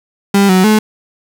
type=tone with pitch steps; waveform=35% pulse; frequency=199.1 / 186 / 214.8 Hz; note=G3 / F#3 / A3; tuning=+27 / +9 / -41 cents; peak=-5 dBFS; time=0.34-0.79 s; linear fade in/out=5 ms; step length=150 ms; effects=7-bit